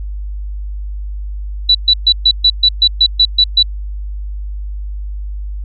sine tone bursts, 3951 Hz, B7, in tune, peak -5 dBFS, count 11, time 1.69-3.628 s, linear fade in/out 5 ms, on 58 ms, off 130 ms, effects added 50 Hz sine -20 dBFS peak until 5.64 s

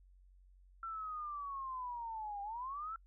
sine linear two-way sweep, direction down then up, 1352 to 794 to 1352 Hz, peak -40 dBFS, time 0.83-2.96 s, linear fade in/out 2 ms, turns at 2.42 s, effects noise-tail reverb RT60 0.1 s tail -26 dB re dry + added 46 Hz sine -60 dBFS peak until 3.06 s

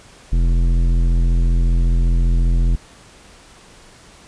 sine tone with tanh clipping, 42.62 Hz, F1, 41 cents flat, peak -14 dBFS, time 0.32-2.76 s, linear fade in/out 10 ms, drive 13 dB, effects pink hiss -45 dBFS RMS until 4.27 s + resampled to 22050 Hz

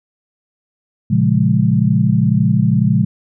sine chord, Bb minor seventh, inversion none, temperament equal with one note detuned, 116.54 / 138.59 / 174.61 / 206.6 Hz, Bb2 / Db3 / F3 / Ab3, 0 / 0 / 0 / -9 cents, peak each -16 dBFS, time 1.1-3.05 s, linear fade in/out 10 ms, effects none

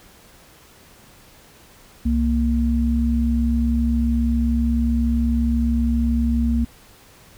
sine tone pair together, 65.68 / 233.1 Hz, C2 / A#3, +7 / 0 cents, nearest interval octave + minor seventh, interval 2193 cents, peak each -19 dBFS, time 2.05-6.65 s, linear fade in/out 10 ms, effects pink hiss -49 dBFS RMS until 7.37 s

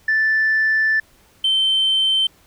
sine tone pair in turn, 1760 / 3100 Hz, A6 / G7, 0 / -20 cents, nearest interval minor seventh, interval 980 cents, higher second, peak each -13 / -13 dBFS, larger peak neither, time 0.08-1 / 1.44-2.27 s, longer first, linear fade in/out 5 ms, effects tanh soft clip ceiling -11 dBFS + pink hiss -54 dBFS RMS until 2.46 s

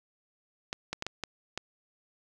clicks, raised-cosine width 0.2 ms, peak -16 dBFS, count 6, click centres 0.729 / 0.93 / 1.024 / 1.066 / 1.237 / 1.576 s, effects none

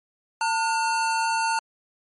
square tone pair together, 900.6 / 1437 Hz, A5 / F6, +40 / +49 cents, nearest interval minor sixth, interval 809 cents, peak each -23 / -29 dBFS, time 0.41-1.59 s, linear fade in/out 2 ms, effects low-pass 12000 Hz 12 dB/octave + MP3 48 kbps

